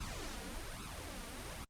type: noise with flanger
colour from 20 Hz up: pink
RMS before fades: -44 dBFS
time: 0-1.65 s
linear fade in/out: 10 ms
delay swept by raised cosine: 0.77 to 4.27 ms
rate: 1.2 Hz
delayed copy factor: +0.75
effects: low-pass 10000 Hz 12 dB/octave + Opus 48 kbps